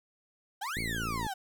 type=exponential two-way sweep; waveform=35% pulse; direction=up then down; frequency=737 to 2281 to 737 Hz; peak=-32 dBFS; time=0.61-1.34 s; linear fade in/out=10 ms; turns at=0.8 s
type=click train; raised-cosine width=3 ms; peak=-25 dBFS; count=29; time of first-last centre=0.77-1.266 s; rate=56.5 Hz
effects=none